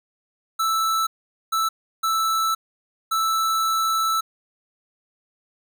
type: tone bursts at uneven times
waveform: square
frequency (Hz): 1318.5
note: E6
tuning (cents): 0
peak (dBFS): -20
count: 4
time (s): 0.59-1.07 / 1.52-1.69 / 2.03-2.55 / 3.11-4.21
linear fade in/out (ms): 10
effects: none